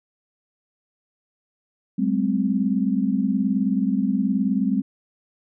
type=tone cluster; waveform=sine; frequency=192 / 210.9 / 260.6 Hz; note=G3 / G#3 / C4; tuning=-36 / +27 / -7 cents; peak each=-23 dBFS; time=1.98-4.82 s; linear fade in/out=10 ms; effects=none